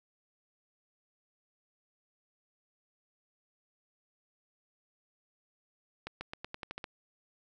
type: accelerating click train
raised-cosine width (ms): 0.3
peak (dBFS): -23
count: 9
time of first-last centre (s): 6.07-6.842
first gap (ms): 140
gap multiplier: 0.89
effects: none